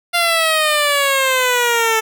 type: exponential sweep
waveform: 10% pulse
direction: down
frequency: 698.5 to 439 Hz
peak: -5 dBFS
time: 0.13-2.01 s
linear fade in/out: 20 ms
effects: none